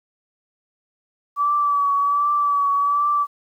sine tone with vibrato, 1149 Hz, D6, 38 cents flat, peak -16 dBFS, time 1.36-3.27 s, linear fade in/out 50 ms, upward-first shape triangle, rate 1.3 Hz, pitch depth 38 cents each way, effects 9-bit

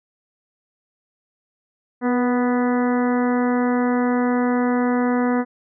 harmonic tone with a mistuned harmonic, 246.9 Hz, B3, in tune, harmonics 1 / 2 / 3 / 4 / 5 / 6 / 7 / 8, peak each -18 / -24 / -28 / -30 / -32 / -34 / -35 / -36 dBFS, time 2.01-5.45 s, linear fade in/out 50 ms, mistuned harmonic 2, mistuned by -20 cents, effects none

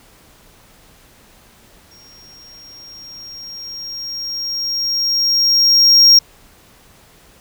triangle tone with exponential growth, 5580 Hz, F8, 2 cents flat, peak -3 dBFS, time 1.91-6.19 s, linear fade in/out 5 ms, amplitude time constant 930 ms, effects pink hiss -48 dBFS RMS until 7.4 s

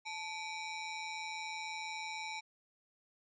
sawtooth ring-modulated tone, 1582 Hz, G6, 15 cents sharp, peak -33 dBFS, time 0.05-2.41 s, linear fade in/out 20 ms, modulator 708 Hz, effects resampled to 16000 Hz

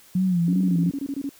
sine tone with vibrato, 178.6 Hz, F3, 39 cents sharp, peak -18 dBFS, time 0.15-0.9 s, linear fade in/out 5 ms, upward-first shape sine, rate 2.7 Hz, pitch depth 93 cents each way
sine tone bursts, 278.3 Hz, C#4, 7 cents sharp, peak -25 dBFS, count 11, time 0.48-1.292 s, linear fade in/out 2 ms, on 52 ms, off 24 ms
effects white hiss -52 dBFS RMS until 1.39 s

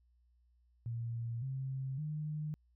sine tone with pitch steps, 116.54 / 133.1 / 152.01 Hz, A#2 / C3 / D#3, 0 / +30 / -40 cents, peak -36 dBFS, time 0.86-2.54 s, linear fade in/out 0 ms, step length 560 ms, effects added 60 Hz sine -67 dBFS peak until 2.75 s

